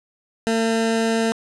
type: tone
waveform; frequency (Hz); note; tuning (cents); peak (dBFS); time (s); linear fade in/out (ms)
20% pulse; 226; A3; +47; -13; 0.47-1.32; 0
effects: resampled to 22050 Hz + 8-bit